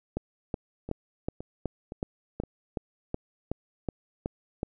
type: two click trains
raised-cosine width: 2 ms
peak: -24 / -16 dBFS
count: 4 / 13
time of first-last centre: 0.89-2.436 / 0.17-4.631 s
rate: 1.94 / 2.69 Hz
effects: none